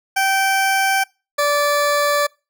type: tone pair in turn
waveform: 20% pulse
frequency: 776 / 581.3 Hz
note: G5 / D5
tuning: -18 / -18 cents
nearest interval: perfect fourth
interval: 500 cents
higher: first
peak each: -10 dBFS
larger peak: neither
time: 0.16-1.04 / 1.38-2.27 s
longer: second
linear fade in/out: 10 ms
effects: noise-tail reverb RT60 0.3 s tail -26 dB re dry